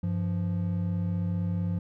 triangle tone pair together, 98 / 173.56 Hz, G2 / F3, 0 / -10 cents, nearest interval minor seventh, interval 990 cents, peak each -27 dBFS, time 0.03-1.79 s, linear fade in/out 5 ms, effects none

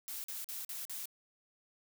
blue noise bursts, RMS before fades -42 dBFS, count 5, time 0.08-1.056 s, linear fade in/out 0 ms, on 160 ms, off 44 ms, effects none

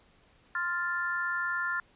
sine chord, F major, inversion second, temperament equal, 1046.5 / 1396.9 / 1760 Hz, C6 / F6 / A6, 0 / 0 / 0 cents, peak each -37 / -31 / -33 dBFS, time 0.55-1.8 s, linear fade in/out 2 ms, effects pink hiss -63 dBFS RMS until 1.95 s + resampled to 8000 Hz

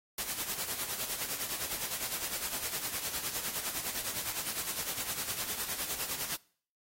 white noise with tremolo, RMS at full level -34 dBFS, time 0.18-6.36 s, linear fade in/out 2 ms, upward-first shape sine, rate 9.8 Hz, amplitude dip 60%, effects noise-tail reverb RT60 0.5 s tail -23 dB re dry + AAC 48 kbps

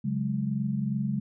sine chord, C# suspended fourth, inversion none, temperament equal, 138.59 / 185 / 207.7 Hz, C#3 / F#3 / G#3, 0 / 0 / 0 cents, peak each -30 / -33 / -29 dBFS, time 0.04-1.2 s, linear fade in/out 10 ms, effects none

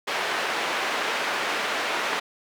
white band-pass noise, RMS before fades -27 dBFS, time 0.07-2.2 s, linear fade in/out 10 ms, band 390 to 2200 Hz, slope 12 dB/octave, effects none

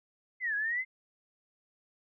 sine exponential two-way sweep, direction down then up, 2100 to 1640 to 2100 Hz, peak -29 dBFS, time 0.4-0.85 s, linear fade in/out 50 ms, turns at 0.55 s, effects none

